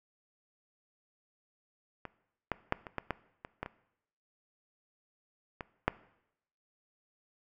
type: clicks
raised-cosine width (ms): 0.5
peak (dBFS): -25 / -15 / -12 / -27 / -18 / -16 / -26 / -20 / -26 / -23 / -10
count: 11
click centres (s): 2.053 / 2.517 / 2.724 / 2.868 / 2.983 / 3.107 / 3.449 / 3.63 / 3.661 / 5.608 / 5.88
effects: noise-tail reverb RT60 0.8 s tail -19 dB re dry